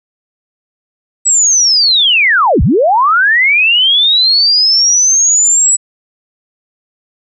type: linear two-way sweep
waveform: sine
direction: down then up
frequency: 7902 to 46.25 to 7902 Hz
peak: -6 dBFS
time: 1.25-5.77 s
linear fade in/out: 20 ms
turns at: 2.62 s
effects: none